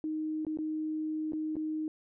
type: tone with dropouts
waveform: sine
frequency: 311.1 Hz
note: D#4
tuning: in tune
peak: -31 dBFS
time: 0.04-1.88 s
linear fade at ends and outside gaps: 1 ms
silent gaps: 0.45-0.467 / 0.573-0.587 / 1.322-1.333 / 1.556-1.566 s
effects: none